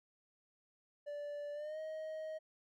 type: tone with pitch glide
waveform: triangle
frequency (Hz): 583 to 628.5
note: D5 to D#5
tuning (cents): -13 to +17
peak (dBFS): -39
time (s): 1.06-2.39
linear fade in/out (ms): 20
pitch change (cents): +130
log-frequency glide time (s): 1.53-1.79
effects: none